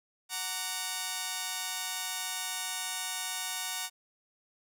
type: chord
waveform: 5% pulse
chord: Gb augmented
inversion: none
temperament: just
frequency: 740 / 925 / 1156.2 Hz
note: Gb5 / Bb5 / D6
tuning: 0 / -14 / -27 cents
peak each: -26 / -26 / -29 dBFS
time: 0.29-3.9 s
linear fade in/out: 50 ms
effects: none